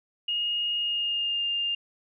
sine tone with pitch glide, 2859 to 2807 Hz, F7 to F7, +40 to +8 cents, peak -25 dBFS, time 0.28-1.75 s, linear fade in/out 5 ms, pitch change -32 cents, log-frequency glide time 0.77-1.45 s, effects none

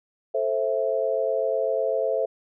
sine chord, A minor, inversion none, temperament just, 440 / 528 / 660 Hz, A4 / C5 / E5, 0 / +16 / +2 cents, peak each -27 / -25 / -26 dBFS, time 0.34-2.26 s, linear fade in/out 10 ms, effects none

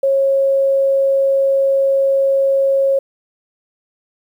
sine tone, 545 Hz, C#5, 29 cents flat, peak -11 dBFS, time 0.03-2.99 s, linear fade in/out 5 ms, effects 8-bit

